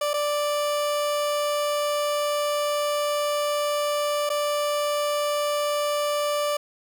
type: tone with dropouts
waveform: 30% pulse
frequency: 587.3 Hz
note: D5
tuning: in tune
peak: -20 dBFS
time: 0.01-6.57 s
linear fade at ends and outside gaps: 5 ms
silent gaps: 0.134-0.139 / 4.293-4.3 s
effects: none